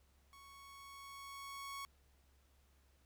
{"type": "tone with level ramp", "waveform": "sawtooth", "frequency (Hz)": 1108.7, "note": "C#6", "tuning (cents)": 0, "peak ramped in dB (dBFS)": [-54, -40], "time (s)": [0.33, 1.85], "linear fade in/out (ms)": 0, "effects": ["added 68 Hz sine -69 dBFS peak until 3.05 s", "pink hiss -75 dBFS RMS until 3.05 s"]}